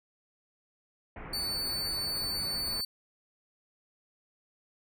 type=low-pass noise; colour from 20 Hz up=pink; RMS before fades=-43 dBFS; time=1.16-2.81 s; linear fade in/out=2 ms; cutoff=2400 Hz; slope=48 dB/octave
type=tone; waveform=40% pulse; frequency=4498 Hz; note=C#8; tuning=24 cents sharp; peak=-30 dBFS; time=1.33-2.85 s; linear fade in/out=5 ms
effects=none